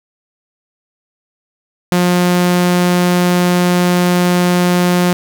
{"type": "tone", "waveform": "sawtooth", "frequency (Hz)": 177.9, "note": "F3", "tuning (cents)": 32, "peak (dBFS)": -6, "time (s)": [1.92, 5.13], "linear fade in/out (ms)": 0, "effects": []}